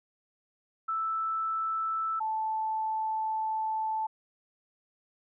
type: tone pair in turn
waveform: sine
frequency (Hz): 1318.5 / 876.2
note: E6 / A5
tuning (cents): 0 / -7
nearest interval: perfect fifth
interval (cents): 707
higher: first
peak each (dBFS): -28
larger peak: neither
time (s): 0.88-2.2 / 2.2-4.07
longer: second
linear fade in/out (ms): 10
effects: none